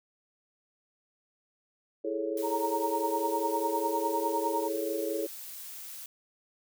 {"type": "chord", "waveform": "sine", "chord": "A major seventh", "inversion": "second", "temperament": "equal", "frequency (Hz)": [329.6, 415.3, 440, 554.4], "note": ["E4", "G#4", "A4", "C#5"], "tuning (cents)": [0, 0, 0, 0], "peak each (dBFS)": -35, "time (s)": [2.04, 5.27], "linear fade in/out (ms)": 10}
{"type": "noise", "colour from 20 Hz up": "blue", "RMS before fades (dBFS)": -43, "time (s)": [2.37, 6.06], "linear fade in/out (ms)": 2}
{"type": "tone with tremolo", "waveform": "sine", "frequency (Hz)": 930, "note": "A#5", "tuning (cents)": -4, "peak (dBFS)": -26, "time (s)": [2.42, 4.69], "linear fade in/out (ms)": 50, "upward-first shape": "triangle", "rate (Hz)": 9.9, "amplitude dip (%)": 90}
{"effects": []}